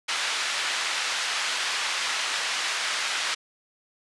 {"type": "band-pass noise", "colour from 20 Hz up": "pink", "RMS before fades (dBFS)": -28, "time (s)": [0.08, 3.35], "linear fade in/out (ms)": 10, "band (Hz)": [1400, 5600], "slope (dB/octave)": 12, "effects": ["resampled to 24000 Hz"]}